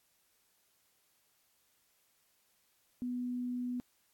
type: tone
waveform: sine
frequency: 246.9 Hz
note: B3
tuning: in tune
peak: -34 dBFS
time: 3.02-3.8 s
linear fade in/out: 0 ms
effects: white hiss -73 dBFS RMS until 4.13 s + AAC 64 kbps